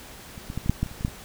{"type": "clicks", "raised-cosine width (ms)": 5, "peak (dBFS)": [-29, -20, -16, -21, -6, -11, -26, -29, -25, -11, -23], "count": 11, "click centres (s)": [0.379, 0.501, 0.576, 0.661, 0.696, 0.83, 0.862, 0.914, 1.009, 1.049, 1.081], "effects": ["pink hiss -44 dBFS RMS until 1.24 s"]}